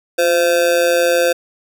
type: tone with amplitude modulation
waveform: square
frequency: 517 Hz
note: C5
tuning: 21 cents flat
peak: -9 dBFS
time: 0.18-1.33 s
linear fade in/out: 10 ms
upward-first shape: sine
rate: 166 Hz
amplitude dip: 80%
effects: none